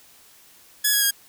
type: tone with pitch steps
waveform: 5% pulse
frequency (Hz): 1692 / 1661 / 1630.6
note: G#6 / G#6 / G#6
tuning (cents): +32 / 0 / -32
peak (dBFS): -7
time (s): 0.84-1.11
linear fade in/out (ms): 10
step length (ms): 90
effects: white hiss -52 dBFS RMS until 1.28 s